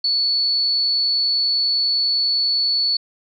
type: tone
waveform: sine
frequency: 4435 Hz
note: C#8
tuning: in tune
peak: -16 dBFS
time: 0.04-2.97 s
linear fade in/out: 5 ms
effects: none